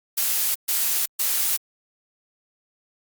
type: noise bursts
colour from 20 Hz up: blue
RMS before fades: -22 dBFS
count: 3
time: 0.17-1.57 s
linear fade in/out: 10 ms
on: 380 ms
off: 130 ms
effects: Opus 48 kbps